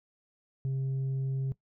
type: tone with tanh clipping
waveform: sine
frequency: 133.9 Hz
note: C3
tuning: 40 cents sharp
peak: -29 dBFS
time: 0.65-1.52 s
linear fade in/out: 0 ms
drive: 2 dB
effects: noise-tail reverb RT60 0.1 s tail -18 dB re dry